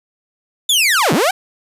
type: linear two-way sweep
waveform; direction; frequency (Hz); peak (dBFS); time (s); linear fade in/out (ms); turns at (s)
sawtooth; down then up; 3601 to 130.81 to 801; -8; 0.69-1.31; 5; 1.13
effects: resampled to 32000 Hz + 8-bit